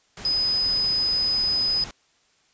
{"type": "tone in noise", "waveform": "sine", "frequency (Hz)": 5020, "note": "D#8", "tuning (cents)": 15, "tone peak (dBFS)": -20, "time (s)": [0.25, 1.84], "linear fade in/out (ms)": 2, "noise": "pink", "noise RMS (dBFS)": -38, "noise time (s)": [0.17, 1.91], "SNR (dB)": 15, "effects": ["white hiss -63 dBFS RMS until 2.53 s", "resampled to 16000 Hz"]}